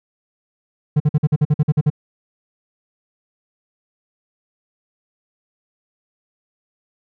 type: tone bursts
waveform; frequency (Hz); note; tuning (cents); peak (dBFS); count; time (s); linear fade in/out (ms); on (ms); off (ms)
triangle; 149.8; D3; +35; -9; 11; 0.96-1.902; 10; 42; 48
effects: none